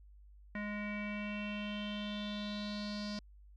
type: tone with low-pass filter sweep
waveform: square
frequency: 207.7 Hz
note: G#3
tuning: in tune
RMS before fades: -40 dBFS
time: 0.55-3.19 s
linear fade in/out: 2 ms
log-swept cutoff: 2000 to 4900 Hz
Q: 6.3
effects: added 50 Hz sine -55 dBFS peak until 3.56 s